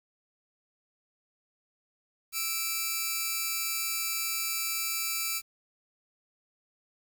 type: tone pair together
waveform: 5% pulse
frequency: 1318.5 / 2344 Hz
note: E6 / D7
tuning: 0 / -4 cents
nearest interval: minor seventh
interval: 996 cents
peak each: -23 / -21 dBFS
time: 2.32-5.42 s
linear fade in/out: 50 ms
effects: 9-bit